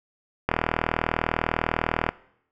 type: click train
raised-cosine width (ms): 0.5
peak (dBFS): -6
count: 65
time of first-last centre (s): 0.49-2.09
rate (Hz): 40
effects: noise-tail reverb RT60 0.7 s tail -20 dB re dry